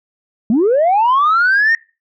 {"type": "linear sweep", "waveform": "sine", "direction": "up", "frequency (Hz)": [202.5, 1864.7], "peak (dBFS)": -8, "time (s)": [0.5, 1.75], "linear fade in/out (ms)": 2, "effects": ["noise-tail reverb RT60 0.3 s tail -22 dB re dry", "tanh soft clip ceiling -7 dBFS"]}